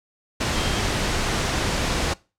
sine tone in noise, 3189 Hz, G7, 29 cents sharp, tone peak -33 dBFS, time 0.55-0.8 s, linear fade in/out 10 ms, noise pink, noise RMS -23 dBFS, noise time 0.4-2.14 s, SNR -13 dB, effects noise-tail reverb RT60 0.3 s tail -22 dB re dry + low-pass 7000 Hz 12 dB/octave

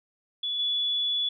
sine tone with level steps, 3425 Hz, A7, 47 cents flat, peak -27 / -24 dBFS, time 0.43-1.29 s, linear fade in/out 5 ms, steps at 0.59 s, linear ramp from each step 5 ms, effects none

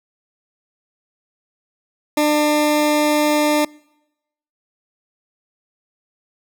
20% pulse tone, 299.3 Hz, D4, 33 cents sharp, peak -9 dBFS, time 2.17-3.65 s, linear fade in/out 5 ms, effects noise-tail reverb RT60 0.9 s tail -26 dB re dry

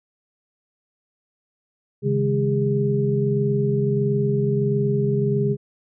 sine tone cluster, 137.1 / 158.6 / 205.2 / 406.7 Hz, C#3 / D#3 / G#3 / G#4, -19 / +33 / -21 / -36 cents, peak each -21 / -30 / -25 / -22 dBFS, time 2.02-5.57 s, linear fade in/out 50 ms, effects none

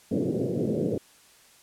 white band-pass noise, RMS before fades -27 dBFS, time 0.11-0.98 s, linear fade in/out 5 ms, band 110 to 510 Hz, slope 48 dB/octave, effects white hiss -56 dBFS RMS until 1.62 s + low-pass 11000 Hz 12 dB/octave

